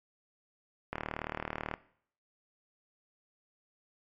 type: click train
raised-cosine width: 0.5 ms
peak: -19 dBFS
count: 32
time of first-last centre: 0.93-1.739 s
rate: 38.3 Hz
effects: noise-tail reverb RT60 0.6 s tail -18 dB re dry + MP3 48 kbps